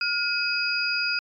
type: tone cluster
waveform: sine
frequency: 1423 / 2535 / 4884 Hz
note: F6 / D#7 / D#8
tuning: +32 / +32 / -33 cents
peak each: -27 dBFS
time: 0.01-1.19 s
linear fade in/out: 2 ms
effects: MP3 96 kbps